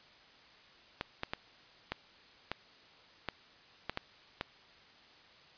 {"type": "clicks", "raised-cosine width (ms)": 0.3, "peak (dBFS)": -18, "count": 9, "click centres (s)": [1.011, 1.234, 1.335, 1.92, 2.516, 3.287, 3.896, 3.974, 4.411], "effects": ["white hiss -59 dBFS RMS until 5.57 s", "resampled to 11025 Hz"]}